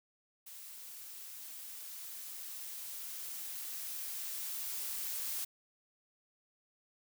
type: noise with level ramp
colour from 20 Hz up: blue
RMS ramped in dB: -50 to -38 dBFS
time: 0.46-5.45 s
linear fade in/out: 10 ms
effects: none